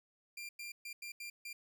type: tone bursts at uneven times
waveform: sawtooth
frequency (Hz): 2383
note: D7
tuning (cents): +25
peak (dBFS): -40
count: 6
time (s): 0.37-0.49 / 0.59-0.72 / 0.85-0.93 / 1.02-1.12 / 1.2-1.3 / 1.45-1.53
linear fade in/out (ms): 5
effects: none